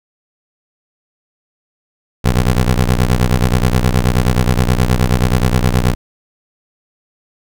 20% pulse ring-modulated tone, 61.74 Hz, B1, in tune, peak -3 dBFS, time 2.24-5.95 s, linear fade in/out 10 ms, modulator 35.6 Hz, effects none

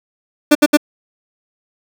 30% pulse tone bursts, 296.4 Hz, D4, 16 cents sharp, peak -3 dBFS, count 3, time 0.51-0.772 s, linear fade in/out 10 ms, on 42 ms, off 68 ms, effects none

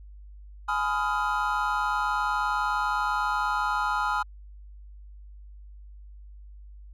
triangle chord, F half-diminished seventh, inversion first, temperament just, 838.1 / 1005.8 / 1257.2 / 1396.9 Hz, Ab5 / Cb6 / Eb6 / F6, +16 / +31 / +18 / 0 cents, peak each -28 dBFS, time 0.68-4.23 s, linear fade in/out 10 ms, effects added 50 Hz sine -43 dBFS peak until 6.93 s

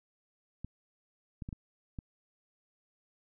clicks, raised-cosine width 5 ms, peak -27 dBFS, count 5, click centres 0.646 / 1.422 / 1.489 / 1.528 / 1.988 s, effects none

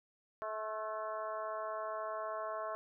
harmonic tone with a mistuned harmonic, 216.3 Hz, A3, 29 cents flat, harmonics 2 / 3 / 4 / 5 / 6 / 7 / 8, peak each -49 / -40 / -51 / -42 / -47 / -53 / -56 dBFS, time 0.42-2.75 s, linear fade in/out 0 ms, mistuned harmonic 6, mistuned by +40 cents, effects none

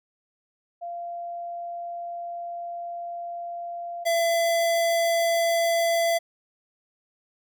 sine / square tone pair in turn, 691 / 673.3 Hz, F5 / E5, -19 / +36 cents, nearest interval unison, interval 45 cents, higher first, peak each -31 / -21 dBFS, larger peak second, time 0.81-4.05 / 4.05-6.19 s, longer first, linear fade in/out 20 ms, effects none

